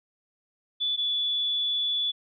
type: tone pair in turn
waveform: sine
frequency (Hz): 3467 / 3443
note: A7 / A7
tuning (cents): -26 / -38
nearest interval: unison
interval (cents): 12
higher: first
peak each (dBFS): -24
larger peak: neither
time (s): 0.8-0.97 / 0.97-2.12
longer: second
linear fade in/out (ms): 20
effects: none